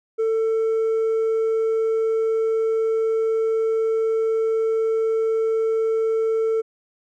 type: tone with hard clipping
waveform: triangle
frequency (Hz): 446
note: A4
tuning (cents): +23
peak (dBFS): -17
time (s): 0.18-6.62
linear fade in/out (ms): 20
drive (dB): 1
effects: none